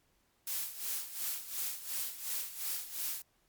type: noise with tremolo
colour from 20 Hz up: blue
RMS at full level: -35 dBFS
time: 0.47-3.22 s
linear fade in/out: 2 ms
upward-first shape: sine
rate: 2.8 Hz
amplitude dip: 75%
effects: pink hiss -73 dBFS RMS until 3.48 s + MP3 96 kbps